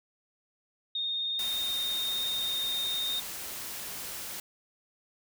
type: tone with vibrato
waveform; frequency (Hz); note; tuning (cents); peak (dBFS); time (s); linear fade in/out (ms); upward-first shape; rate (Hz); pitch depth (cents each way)
sine; 3680; A#7; -23; -29; 0.95-3.2; 5; sine; 19; 18
type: noise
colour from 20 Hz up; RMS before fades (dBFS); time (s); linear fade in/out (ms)
white; -39; 1.39-4.4; 2
effects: none